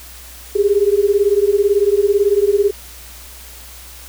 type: beating tone pair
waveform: sine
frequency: 396.5 / 414.5 Hz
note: G4 / G#4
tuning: +20 / -3 cents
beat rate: 18 Hz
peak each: -14 dBFS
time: 0.55-2.71 s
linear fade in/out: 10 ms
effects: added 61 Hz sine -39 dBFS peak until 4.08 s + white hiss -38 dBFS RMS until 4.08 s